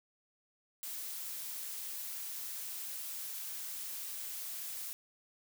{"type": "noise", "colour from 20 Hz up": "blue", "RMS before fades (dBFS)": -42, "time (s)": [0.83, 4.93], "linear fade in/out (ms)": 0, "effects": []}